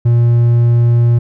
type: tone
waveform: triangle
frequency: 118.6 Hz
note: A#2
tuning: 30 cents sharp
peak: -5 dBFS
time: 0.05-1.19 s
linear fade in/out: 10 ms
effects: none